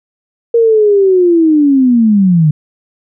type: linear sweep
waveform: sine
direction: down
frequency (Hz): 470.4 to 146.83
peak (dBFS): -5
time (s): 0.54-2.51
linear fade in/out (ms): 5
effects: none